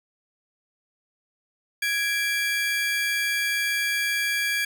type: tone pair together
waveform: 35% pulse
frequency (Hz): 1661 / 2349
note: G#6 / D7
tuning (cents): 0 / 0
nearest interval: tritone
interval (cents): 600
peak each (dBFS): -24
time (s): 1.82-4.65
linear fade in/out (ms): 5
effects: none